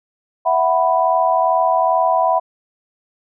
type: chord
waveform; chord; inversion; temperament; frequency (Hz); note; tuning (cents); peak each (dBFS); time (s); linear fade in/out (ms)
sine; E suspended second; none; just; 659.3 / 741.7 / 988.9; E5 / F#5 / B5; 0 / +4 / +2; -17; 0.45-2.4; 20
effects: none